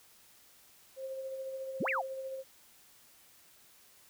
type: tone with tremolo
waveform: sine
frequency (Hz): 531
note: C5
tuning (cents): +25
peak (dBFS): -36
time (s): 0.96-2.44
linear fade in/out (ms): 50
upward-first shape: sine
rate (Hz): 14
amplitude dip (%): 35
type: exponential two-way sweep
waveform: sine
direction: up then down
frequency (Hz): 135.2 to 2794 to 627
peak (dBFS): -30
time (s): 1.8-2.02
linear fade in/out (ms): 10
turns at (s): 1.89
effects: white hiss -61 dBFS RMS until 4.09 s